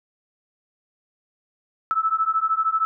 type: beating tone pair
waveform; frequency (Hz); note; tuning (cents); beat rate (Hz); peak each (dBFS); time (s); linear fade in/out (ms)
sine; 1304 / 1317; E6 / E6; -19 / -2; 13; -22; 1.91-2.85; 0
effects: none